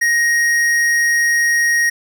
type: tone with tanh clipping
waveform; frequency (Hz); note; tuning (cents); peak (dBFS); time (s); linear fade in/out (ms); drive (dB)
sine; 1875; A#6; +10; -14; 0.01-1.9; 10; 15
effects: none